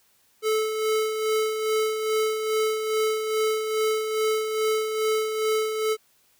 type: tone with tremolo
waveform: square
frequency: 435.1 Hz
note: A4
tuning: 19 cents flat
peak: -21 dBFS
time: 0.42-5.97 s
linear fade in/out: 50 ms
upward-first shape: sine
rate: 2.4 Hz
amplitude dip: 50%
effects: white hiss -63 dBFS RMS until 6.39 s